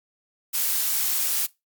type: noise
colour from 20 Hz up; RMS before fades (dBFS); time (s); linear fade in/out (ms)
blue; -24; 0.53-1.47; 20
effects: noise-tail reverb RT60 0.2 s tail -20 dB re dry + Opus 48 kbps